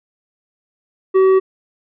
sine tone with tanh clipping, 380.1 Hz, F#4, 47 cents sharp, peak -10 dBFS, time 1.14-1.4 s, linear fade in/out 20 ms, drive 8 dB, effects none

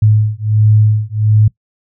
sine beating tone pair, 106.5 / 107.9 Hz, G#2 / A2, +44 / -33 cents, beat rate 1.4 Hz, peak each -11 dBFS, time 0.02-1.48 s, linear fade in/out 5 ms, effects noise-tail reverb RT60 0.1 s tail -21 dB re dry

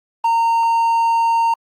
triangle tone, 920 Hz, A#5, 23 cents flat, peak -11 dBFS, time 0.24-1.54 s, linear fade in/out 5 ms, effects Opus 24 kbps

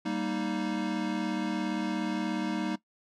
square chord, Eb major, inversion first, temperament equal, 196 / 233.1 / 311.1 Hz, G3 / Bb3 / Eb4, 0 / 0 / 0 cents, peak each -35 / -35 / -33 dBFS, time 0.05-2.76 s, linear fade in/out 10 ms, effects noise-tail reverb RT60 0.1 s tail -18 dB re dry + low-pass 5000 Hz 12 dB/octave

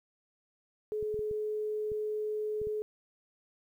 sine tone, 426.3 Hz, G#4, 45 cents sharp, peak -31 dBFS, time 0.92-2.82 s, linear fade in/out 0 ms
clicks, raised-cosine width 5 ms, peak -34 dBFS, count 7, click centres 1.027 / 1.143 / 1.192 / 1.312 / 1.918 / 2.616 / 2.671 s
effects 11-bit

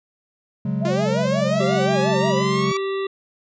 triangle chord, C# suspended fourth, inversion none, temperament just, 138.59 / 184.79 / 207.9 Hz, C#3 / F#3 / G#3, 0 / -2 / +2 cents, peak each -23 dBFS, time 0.65-2.72 s, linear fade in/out 5 ms
sine tone with vibrato, 593 Hz, D5, 17 cents sharp, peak -22 dBFS, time 0.8-2.43 s, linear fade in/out 50 ms, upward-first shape sine, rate 5.6 Hz, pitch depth 210 cents each way
sawtooth linear sweep, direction up, 340.8 to 1155 Hz, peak -20 dBFS, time 0.85-2.77 s, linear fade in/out 2 ms
harmonic tone, 389.5 Hz, G4, 11 cents flat, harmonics 1 / 3 / 5 / 7 / 9 / 10, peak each -22 / -32 / -36 / -39 / -41 / -42 dBFS, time 1.6-3.07 s, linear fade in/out 5 ms
effects resampled to 16000 Hz

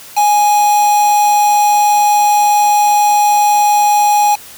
triangle tone with quantisation, 830.6 Hz, G#5, in tune, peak -6 dBFS, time 0.16-4.36 s, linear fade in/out 20 ms, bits 3, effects white hiss -35 dBFS RMS until 4.57 s

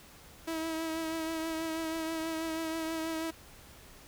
sawtooth tone with vibrato, 323 Hz, E4, 35 cents flat, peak -29 dBFS, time 0.47-3.31 s, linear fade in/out 10 ms, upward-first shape triangle, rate 6.2 Hz, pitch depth 32 cents each way, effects added 70 Hz sine -63 dBFS peak until 4.07 s + pink hiss -54 dBFS RMS until 4.07 s

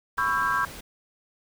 pink noise, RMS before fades -41 dBFS, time 0.17-0.81 s, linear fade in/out 10 ms
sine chord, C# half-diminished seventh, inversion third, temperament just, 997.9 / 1108.7 / 1330.5 / 1596.6 Hz, B5 / C#6 / E6 / G6, +18 / 0 / +16 / +31 cents, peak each -29 / -27 / -29 / -26 dBFS, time 0.18-0.65 s, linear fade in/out 2 ms
effects none

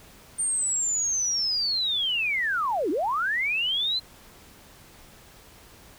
sine linear two-way sweep, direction down then up, 8910 to 277.2 to 4139 Hz, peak -23 dBFS, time 0.38-4 s, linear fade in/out 20 ms, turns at 2.9 s, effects pink hiss -51 dBFS RMS until 5.98 s

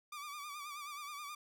sawtooth tone with vibrato, 1174.7 Hz, D6, in tune, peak -40 dBFS, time 0.12-1.35 s, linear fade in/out 5 ms, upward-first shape sine, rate 9.4 Hz, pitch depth 65 cents each way, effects none

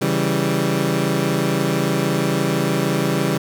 20% pulse chord, C# diminished, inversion none, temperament equal, 138.59 / 164.81 / 196 Hz, C#3 / E3 / G3, 0 / 0 / 0 cents, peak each -17 dBFS, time 0.01-3.38 s, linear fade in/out 10 ms, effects none

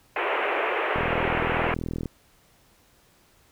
pink band-pass noise, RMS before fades -26 dBFS, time 0.16-1.74 s, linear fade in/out 2 ms, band 360 to 2700 Hz, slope 48 dB/octave
click train, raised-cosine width 3 ms, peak -17 dBFS, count 46, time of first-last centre 0.96-2.058 s, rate 41 Hz
effects pink hiss -60 dBFS RMS until 3.51 s

